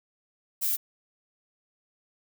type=noise; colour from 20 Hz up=violet; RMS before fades=-27 dBFS; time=0.61-0.77 s; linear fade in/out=20 ms; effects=none